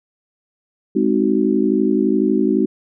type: chord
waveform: sine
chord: Ab dominant seventh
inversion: none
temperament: just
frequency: 207.7 / 259.6 / 311.5 / 373.8 Hz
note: Ab3 / C4 / Eb4 / Gb4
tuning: 0 / -13 / +2 / +18 cents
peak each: -19 dBFS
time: 0.95-2.66 s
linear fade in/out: 10 ms
effects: none